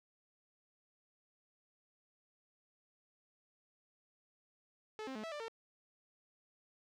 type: tone with pitch steps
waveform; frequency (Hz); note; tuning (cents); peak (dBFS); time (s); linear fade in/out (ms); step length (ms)
sawtooth; 432.1 / 264.6 / 215.1 / 655 / 592 / 453.6; A4 / C4 / A3 / E5 / D5 / A#4; -31 / +20 / -39 / -11 / +14 / -47; -38; 4.99-5.482; 0; 82
effects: low-pass 5000 Hz 12 dB/octave + 13-bit